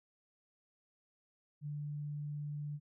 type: tone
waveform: sine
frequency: 147.2 Hz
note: D3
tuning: 4 cents sharp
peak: -38 dBFS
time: 1.61-2.8 s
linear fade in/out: 50 ms
effects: none